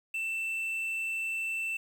triangle tone with quantisation, 2668 Hz, E7, 20 cents sharp, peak -29 dBFS, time 0.14-1.77 s, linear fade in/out 5 ms, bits 9, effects none

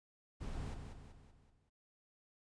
brown noise with echo, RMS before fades -43 dBFS, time 0.4-0.75 s, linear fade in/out 20 ms, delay 190 ms, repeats 5, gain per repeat -6 dB, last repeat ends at 1.7 s, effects noise-tail reverb RT60 0.1 s tail -25 dB re dry + resampled to 22050 Hz

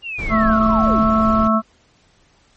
sine linear sweep, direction down, 2859 to 65.2 Hz, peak -24 dBFS, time 0.02-1.07 s, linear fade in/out 50 ms
brown noise, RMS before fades -25 dBFS, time 0.18-1.48 s, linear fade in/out 10 ms
harmonic tone, 220 Hz, A3, in tune, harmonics 1 / 3 / 5 / 6, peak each -15 / -21 / -20 / -18 dBFS, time 0.29-1.62 s, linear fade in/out 50 ms
effects pink hiss -56 dBFS RMS until 2.56 s + MP3 32 kbps

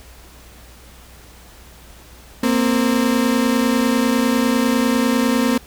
35% pulse tone pair together, 230.6 / 260.6 Hz, A#3 / C4, -19 / -7 cents, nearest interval major second, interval 212 cents, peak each -16 dBFS, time 2.43-5.58 s, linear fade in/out 5 ms, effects added 60 Hz sine -44 dBFS peak until 5.66 s + pink hiss -45 dBFS RMS until 5.66 s

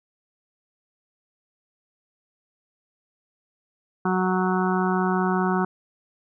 harmonic tone, 185 Hz, F#3, in tune, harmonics 1 / 2 / 4 / 5 / 6 / 7 / 8, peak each -23 / -26 / -29 / -30 / -31 / -31 / -32 dBFS, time 4.05-5.65 s, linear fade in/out 5 ms, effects none

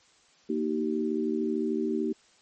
sine chord, Eb major, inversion second, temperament equal with one note detuned, 233.1 / 311.1 / 384.4 Hz, Bb3 / Eb4 / G4, 0 / 0 / -34 cents, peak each -30 dBFS, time 0.49-2.13 s, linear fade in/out 10 ms, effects white hiss -61 dBFS RMS until 2.41 s + MP3 32 kbps

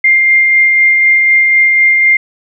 sine tone with tremolo, 2107 Hz, C7, 12 cents sharp, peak -4 dBFS, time 0.04-2.17 s, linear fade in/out 5 ms, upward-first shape sine, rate 4 Hz, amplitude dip 25%, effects none

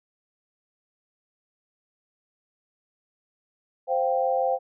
sine chord, C suspended fourth, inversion none, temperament equal, 523.3 / 698.5 / 784 Hz, C5 / F5 / G5, 0 / 0 / 0 cents, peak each -24 / -27 / -26 dBFS, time 3.87-4.59 s, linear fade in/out 50 ms, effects none

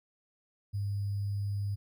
sine tone with sample-and-hold, 100.7 Hz, G2, 47 cents sharp, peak -30 dBFS, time 0.73-1.76 s, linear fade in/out 20 ms, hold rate 4900 Hz, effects none

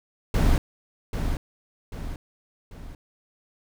brown noise with echo, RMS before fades -19 dBFS, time 0.34-0.58 s, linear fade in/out 2 ms, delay 790 ms, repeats 3, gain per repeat -7 dB, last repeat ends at 2.95 s, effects none

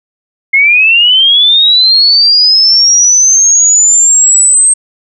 sine linear sweep, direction up, 2128 to 8372 Hz, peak -3 dBFS, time 0.53-4.74 s, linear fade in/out 10 ms, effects none

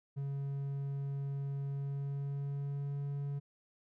triangle tone with pitch glide, 139.2 to 141.55 Hz, C#3 to C#3, +8 to +37 cents, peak -33 dBFS, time 0.16-3.4 s, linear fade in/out 20 ms, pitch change +29 cents, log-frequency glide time 1.67-3.01 s, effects none

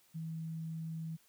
sine tone, 161.7 Hz, E3, 33 cents flat, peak -38 dBFS, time 0.14-1.17 s, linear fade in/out 20 ms, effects white hiss -68 dBFS RMS until 1.28 s

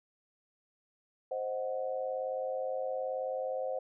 sine chord, C diminished, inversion none, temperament equal, 523.3 / 622.3 / 740 Hz, C5 / Eb5 / Gb5, 0 / 0 / 0 cents, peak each -34 / -39 / -40 dBFS, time 1.31-3.79 s, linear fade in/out 5 ms, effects none

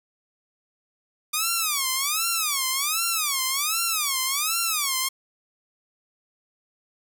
5% pulse tone with vibrato, 1193 Hz, D6, 27 cents sharp, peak -11 dBFS, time 1.33-5.09 s, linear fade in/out 10 ms, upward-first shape sine, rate 1.3 Hz, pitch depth 240 cents each way, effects none

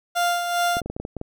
30% pulse tone with tremolo, 698.5 Hz, F5, in tune, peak -16 dBFS, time 0.15-0.81 s, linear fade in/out 20 ms, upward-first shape sine, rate 2.5 Hz, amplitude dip 50%
clicks, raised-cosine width 2 ms, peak -17 dBFS, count 9, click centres 0.769 / 0.817 / 0.86 / 0.9 / 0.965 / 1 / 1.051 / 1.167 / 1.214 s
effects none

